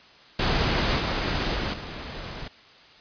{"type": "noise with level steps", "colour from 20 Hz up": "pink", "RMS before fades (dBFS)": [-23, -26, -28, -36], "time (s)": [0.39, 2.48], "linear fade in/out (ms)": 5, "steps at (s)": [0.98, 1.56, 1.73], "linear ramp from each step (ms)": 10, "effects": ["white hiss -51 dBFS RMS until 3 s", "resampled to 11025 Hz"]}